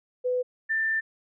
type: tone pair in turn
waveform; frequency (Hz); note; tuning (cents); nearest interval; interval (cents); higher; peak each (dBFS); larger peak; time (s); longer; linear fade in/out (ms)
sine; 500 / 1781.8; B4 / A6; +21 / +21; octave + minor seventh; 2200; second; -23; neither; 0.24-0.43 / 0.69-1.01; second; 20
effects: none